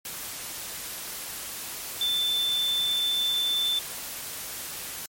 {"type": "tone in noise", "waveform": "sine", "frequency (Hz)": 3534, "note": "A7", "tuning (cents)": 7, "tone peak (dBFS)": -23, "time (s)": [2.01, 3.79], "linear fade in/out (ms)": 2, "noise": "white", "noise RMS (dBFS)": -36, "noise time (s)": [0.05, 5.06], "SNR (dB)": 10, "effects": ["MP3 64 kbps"]}